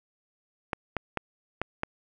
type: clicks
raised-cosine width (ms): 0.5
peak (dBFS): -13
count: 5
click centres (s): 0.732 / 0.967 / 1.173 / 1.616 / 1.834
effects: none